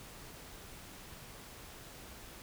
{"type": "silence", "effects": ["pink hiss -51 dBFS RMS until 2.42 s"]}